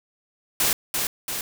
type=noise with echo; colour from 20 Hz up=white; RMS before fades=-21 dBFS; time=0.6-0.73 s; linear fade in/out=2 ms; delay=340 ms; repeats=2; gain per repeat=-4 dB; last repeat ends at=1.41 s; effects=none